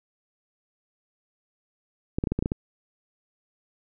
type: clicks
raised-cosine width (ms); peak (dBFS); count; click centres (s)
3; -12; 8; 2.185 / 2.239 / 2.272 / 2.32 / 2.39 / 2.425 / 2.459 / 2.519
effects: none